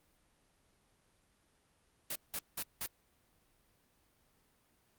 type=noise bursts; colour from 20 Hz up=white; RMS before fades=-38 dBFS; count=4; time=2.1-2.864 s; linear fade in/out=5 ms; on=56 ms; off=180 ms; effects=pink hiss -72 dBFS RMS until 4.98 s + Opus 32 kbps